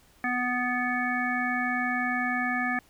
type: harmonic tone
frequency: 247.6 Hz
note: B3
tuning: 5 cents sharp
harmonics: 1 / 3 / 5 / 7 / 9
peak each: -31 / -32 / -35 / -29 / -34 dBFS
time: 0.24-2.79 s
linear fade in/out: 2 ms
effects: pink hiss -60 dBFS RMS until 2.89 s